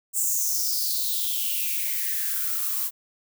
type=noise with high-pass filter sweep; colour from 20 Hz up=violet; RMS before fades=-26 dBFS; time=0.13-2.91 s; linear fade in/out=50 ms; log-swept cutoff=7900 to 1000 Hz; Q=6.1; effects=none